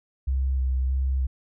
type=tone with vibrato; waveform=sine; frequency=65.41 Hz; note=C2; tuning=in tune; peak=-21 dBFS; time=0.27-1.27 s; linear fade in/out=10 ms; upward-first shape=square; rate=1.6 Hz; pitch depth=19 cents each way; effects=none